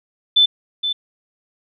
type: tone with echo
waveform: sine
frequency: 3520 Hz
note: A7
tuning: in tune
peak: -9 dBFS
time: 0.36-0.46 s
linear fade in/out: 10 ms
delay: 470 ms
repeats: 1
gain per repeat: -9 dB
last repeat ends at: 0.93 s
effects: none